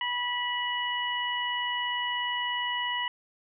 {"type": "harmonic tone", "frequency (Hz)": 977, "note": "B5", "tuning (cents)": -19, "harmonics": [1, 2, 3], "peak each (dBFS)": [-32, -32, -32], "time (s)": [0.01, 3.08], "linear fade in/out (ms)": 2, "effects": []}